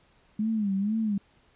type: tone with vibrato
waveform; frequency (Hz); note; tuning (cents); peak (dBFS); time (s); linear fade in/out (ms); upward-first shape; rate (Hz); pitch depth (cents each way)
sine; 207.7; G#3; 0; -24; 0.39-1.18; 5; sine; 2.1; 130
effects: pink hiss -63 dBFS RMS until 1.55 s + resampled to 8000 Hz